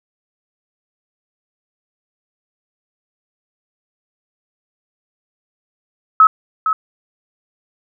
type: tone with echo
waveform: sine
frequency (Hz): 1288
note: E6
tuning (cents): -41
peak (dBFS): -4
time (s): 6.2-6.27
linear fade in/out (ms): 2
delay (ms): 460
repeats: 1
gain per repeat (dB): -9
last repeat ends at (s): 6.73
effects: none